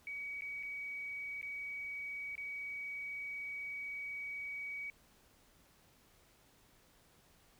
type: tone with dropouts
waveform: sine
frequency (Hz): 2264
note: C#7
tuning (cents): +36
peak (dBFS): -40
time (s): 0.07-4.9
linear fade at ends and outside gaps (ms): 1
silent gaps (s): 0.409-0.42 / 0.628-0.632 / 1.414-1.428 / 2.354-2.379
effects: pink hiss -67 dBFS RMS until 7.59 s